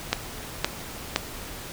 click train, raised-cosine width 0.2 ms, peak -3 dBFS, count 3, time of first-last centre 0.13-1.161 s, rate 1.94 Hz, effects pink hiss -38 dBFS RMS until 1.72 s

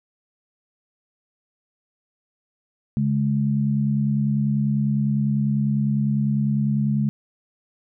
sine tone pair together, 140.2 / 210.2 Hz, C#3 / G#3, +20 / +21 cents, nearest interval perfect fifth, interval 701 cents, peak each -21 dBFS, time 2.97-7.09 s, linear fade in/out 0 ms, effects none

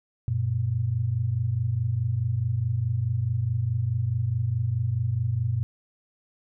sine tone pair together, 95.1 / 119.82 Hz, F#2 / A#2, +48 / +48 cents, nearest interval major third, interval 400 cents, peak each -28 / -24 dBFS, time 0.28-5.63 s, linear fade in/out 0 ms, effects none

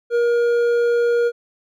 triangle tone with hard clipping, 474.1 Hz, A#4, 29 cents sharp, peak -16 dBFS, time 0.1-1.32 s, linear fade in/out 50 ms, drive 9 dB, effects none

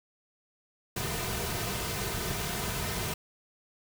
pink noise with comb filter, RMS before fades -33 dBFS, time 0.96-3.14 s, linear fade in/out 5 ms, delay 3.6 ms, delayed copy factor -0.6, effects none

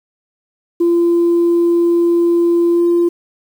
sine tone with pitch glide, 342.4 to 344.6 Hz, F4 to F4, -34 to -23 cents, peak -8 dBFS, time 0.8-3.09 s, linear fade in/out 10 ms, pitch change +11 cents, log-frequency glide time 2.71-2.82 s, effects tanh soft clip ceiling -7 dBFS + 7-bit

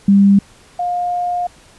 sine tone pair in turn, 198.8 / 709.7 Hz, G3 / F5, +25 / +28 cents, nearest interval octave + minor seventh, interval 2203 cents, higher second, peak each -6 / -16 dBFS, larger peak first, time 0.08-0.39 / 0.79-1.47 s, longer second, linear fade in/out 5 ms, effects pink hiss -46 dBFS RMS until 1.78 s + resampled to 24000 Hz

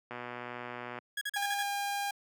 click train, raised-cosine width 0.5 ms, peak -25 dBFS, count 108, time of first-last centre 0.11-0.987 s, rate 122 Hz
30% pulse tone bursts, 1661.2 Hz, G#6, in tune, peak -30 dBFS, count 6, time 1.17-1.628 s, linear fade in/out 5 ms, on 43 ms, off 40 ms
sawtooth tone, 806 Hz, G5, 48 cents sharp, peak -28 dBFS, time 1.36-2.11 s, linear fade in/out 5 ms
effects high-pass 150 Hz 12 dB/octave

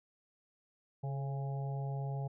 harmonic tone with a mistuned harmonic, 137.3 Hz, C#3, 16 cents flat, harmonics 1 / 3 / 4 / 5 / 6, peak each -35 / -49 / -51 / -49 / -49 dBFS, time 1.03-2.28 s, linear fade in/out 10 ms, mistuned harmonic 3, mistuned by +35 cents, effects none

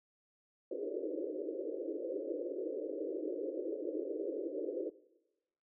pink band-pass noise, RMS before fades -39 dBFS, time 0.71-4.9 s, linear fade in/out 5 ms, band 300 to 560 Hz, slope 96 dB/octave, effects noise-tail reverb RT60 1.0 s tail -19 dB re dry

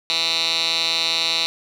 10% pulse tone with band-pass filter, 164.81 Hz, E3, in tune, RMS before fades -21 dBFS, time 0.1-1.46 s, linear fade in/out 0 ms, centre 3800 Hz, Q 5.1, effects 8-bit

